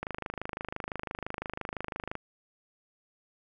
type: click train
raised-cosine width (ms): 0.5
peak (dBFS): -19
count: 56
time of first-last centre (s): 0.03-2.154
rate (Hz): 25.9
effects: none